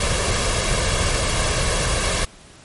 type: noise with comb filter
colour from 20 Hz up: pink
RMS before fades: -20 dBFS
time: 0-2.25 s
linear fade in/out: 5 ms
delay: 1.8 ms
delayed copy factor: +0.55
effects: pink hiss -46 dBFS RMS until 2.64 s + MP3 48 kbps